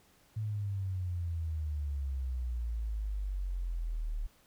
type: exponential sweep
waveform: sine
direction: down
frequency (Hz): 109.7 to 36.71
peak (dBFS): -32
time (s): 0.36-4.27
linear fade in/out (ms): 10
effects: pink hiss -65 dBFS RMS until 4.46 s